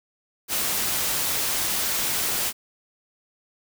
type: noise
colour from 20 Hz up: white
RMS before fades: -25 dBFS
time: 0.48-2.53 s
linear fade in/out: 50 ms
effects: none